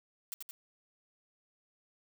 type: noise with echo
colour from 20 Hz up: blue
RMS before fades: -40 dBFS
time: 0.32-0.34 s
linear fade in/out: 0 ms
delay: 85 ms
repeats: 2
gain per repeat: -3 dB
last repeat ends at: 0.51 s
effects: none